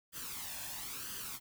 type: noise with flanger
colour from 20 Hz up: white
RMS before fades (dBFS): -43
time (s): 0.12-1.4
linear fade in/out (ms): 50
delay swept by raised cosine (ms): 0.64 to 1.19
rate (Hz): 1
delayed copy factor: +0.65
effects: none